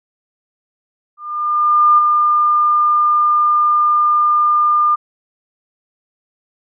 sine tone with ADSR envelope, 1204 Hz, D6, 43 cents sharp, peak -6 dBFS, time 1.17-4.96 s, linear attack 810 ms, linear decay 15 ms, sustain -4 dB, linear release 18 ms, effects none

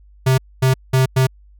square tone bursts at uneven times, 130.81 Hz, C3, in tune, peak -12 dBFS, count 4, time 0.26-0.38 / 0.62-0.74 / 0.93-1.06 / 1.16-1.27 s, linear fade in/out 10 ms, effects added 50 Hz sine -44 dBFS peak until 1.59 s

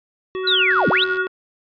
harmonic tone, 374.7 Hz, F#4, 22 cents sharp, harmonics 1 / 3 / 5 / 7 / 9, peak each -23 / -33 / -37 / -40 / -42 dBFS, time 0.35-1.27 s, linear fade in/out 0 ms
sine tone with tremolo, 1439 Hz, F#6, 49 cents flat, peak -17 dBFS, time 0.43-1.28 s, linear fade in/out 50 ms, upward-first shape sine, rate 12 Hz, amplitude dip 70%
sine linear two-way sweep, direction down then up, 4066 to 128.1 to 4066 Hz, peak -15 dBFS, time 0.47-1.04 s, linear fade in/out 5 ms, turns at 0.89 s
click train, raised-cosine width 0.2 ms, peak -20 dBFS, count 40, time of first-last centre 0.71-1.17 s, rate 84.7 Hz
effects resampled to 11025 Hz

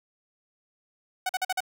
sawtooth tone bursts, 745 Hz, F#5, 12 cents sharp, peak -21 dBFS, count 5, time 1.26-1.605 s, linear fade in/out 5 ms, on 33 ms, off 45 ms, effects none

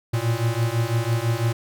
square beating tone pair, 113 / 119 Hz, A2 / A#2, +47 / +36 cents, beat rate 6 Hz, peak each -24 dBFS, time 0.13-1.53 s, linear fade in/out 10 ms, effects none

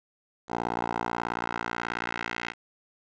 10% pulse tone with band-pass filter sweep, 58.4 Hz, A#1, 4 cents sharp, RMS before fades -32 dBFS, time 0.48-2.54 s, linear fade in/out 50 ms, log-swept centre 720 to 2100 Hz, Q 1.6, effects resampled to 16000 Hz + 8-bit

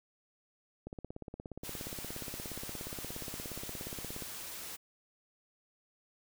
click train, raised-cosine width 2 ms, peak -29 dBFS, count 58, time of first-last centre 0.87-4.223 s, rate 17 Hz
white noise, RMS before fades -44 dBFS, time 1.63-4.77 s, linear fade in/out 20 ms
effects none

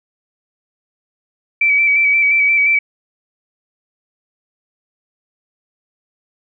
sine tone with vibrato, 2304 Hz, D7, 34 cents flat, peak -10 dBFS, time 1.61-2.79 s, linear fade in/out 5 ms, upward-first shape square, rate 5.7 Hz, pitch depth 24 cents each way, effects none

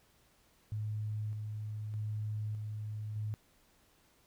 sine tone with tremolo, 106.8 Hz, G#2, 49 cents sharp, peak -34 dBFS, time 0.72-3.34 s, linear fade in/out 0 ms, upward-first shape square, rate 0.82 Hz, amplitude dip 30%, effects pink hiss -68 dBFS RMS until 4.26 s

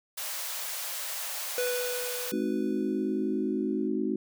white high-pass noise, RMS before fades -35 dBFS, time 0.17-2.32 s, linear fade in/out 10 ms, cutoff 490 Hz, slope 96 dB/octave
square tone with exponential decay, 493.9 Hz, B4, in tune, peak -27 dBFS, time 1.58-3.88 s, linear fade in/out 1 ms, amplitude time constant 500 ms
sine chord, Ab dominant seventh, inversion none, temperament equal with one note detuned, 212.6 / 261.6 / 311.1 / 370 Hz, Ab3 / C4 / Eb4 / Gb4, +41 / 0 / 0 / 0 cents, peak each -32 dBFS, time 2.32-4.16 s, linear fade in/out 5 ms
effects none

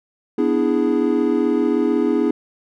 triangle chord, E dominant seventh, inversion second, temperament equal, 246.9 / 293.7 / 329.6 / 415.3 Hz, B3 / D4 / E4 / G#4, 0 / 0 / 0 / 0 cents, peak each -19 dBFS, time 0.38-2.31 s, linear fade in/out 5 ms, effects none

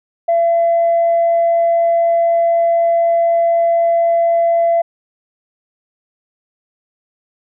sine tone, 676 Hz, E5, 43 cents sharp, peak -9 dBFS, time 0.28-4.82 s, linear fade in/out 10 ms, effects tanh soft clip ceiling -7 dBFS

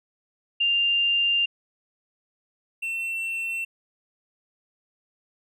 sine / triangle tone pair in turn, 2794 / 2699 Hz, F7 / E7, 0 / +40 cents, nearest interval minor second, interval 60 cents, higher first, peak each -19 / -25 dBFS, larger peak first, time 0.6-1.46 / 2.82-3.65 s, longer first, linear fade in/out 10 ms, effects none

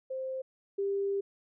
sine tone pair in turn, 524 / 396.8 Hz, C5 / G4, +2 / +21 cents, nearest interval perfect fourth, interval 481 cents, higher first, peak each -33 / -28 dBFS, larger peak second, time 0.1-0.42 / 0.78-1.21 s, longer second, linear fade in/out 10 ms, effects none

